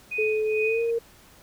sine tone with tremolo, 2489 Hz, D#7, in tune, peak -24 dBFS, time 0.11-0.91 s, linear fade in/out 10 ms, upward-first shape triangle, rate 2.3 Hz, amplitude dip 95%
sine tone with pitch glide, 432.2 to 463.2 Hz, A4 to A#4, -31 to -11 cents, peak -22 dBFS, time 0.18-0.99 s, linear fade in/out 10 ms, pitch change +120 cents, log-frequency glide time 0.62-0.81 s
effects pink hiss -53 dBFS RMS until 1.42 s

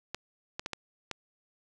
clicks, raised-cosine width 0.2 ms, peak -17 dBFS, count 5, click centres 0.146 / 0.595 / 0.661 / 0.733 / 1.113 s, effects 8-bit

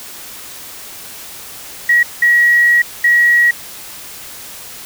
sine tone bursts at uneven times, 1911 Hz, A#6, 43 cents sharp, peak -7 dBFS, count 3, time 1.89-2.03 / 2.22-2.82 / 3.04-3.51 s, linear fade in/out 5 ms, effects white hiss -32 dBFS RMS until 4.85 s

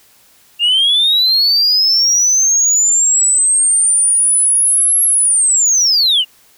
sine linear two-way sweep, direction up then down, 2774 to 11270 to 2774 Hz, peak -7 dBFS, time 0.59-6.25 s, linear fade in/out 50 ms, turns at 5.04 s, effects tanh soft clip ceiling -7 dBFS + white hiss -49 dBFS RMS until 6.57 s

